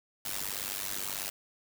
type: noise with amplitude modulation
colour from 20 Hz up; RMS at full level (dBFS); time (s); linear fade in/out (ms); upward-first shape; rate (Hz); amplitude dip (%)
white; -32; 0.25-1.3; 5; sine; 98.3; 95
effects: none